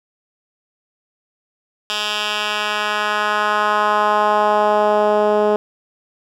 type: tone with band-pass filter sweep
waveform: 10% pulse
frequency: 210 Hz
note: G#3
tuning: 19 cents sharp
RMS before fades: -17 dBFS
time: 1.9-5.56 s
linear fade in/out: 0 ms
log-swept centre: 3500 to 460 Hz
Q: 1.5
effects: none